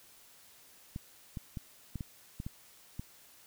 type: clicks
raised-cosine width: 5 ms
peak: -26 dBFS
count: 8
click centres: 0.961 / 1.372 / 1.572 / 1.957 / 2.008 / 2.401 / 2.465 / 2.995 s
effects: white hiss -59 dBFS RMS until 3.46 s